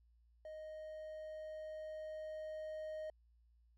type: tone with level ramp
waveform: triangle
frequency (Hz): 622.3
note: D#5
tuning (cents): 0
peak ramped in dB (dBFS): -45 to -40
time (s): 0.45-3.1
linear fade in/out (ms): 2
effects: added 58 Hz sine -67 dBFS peak until 3.77 s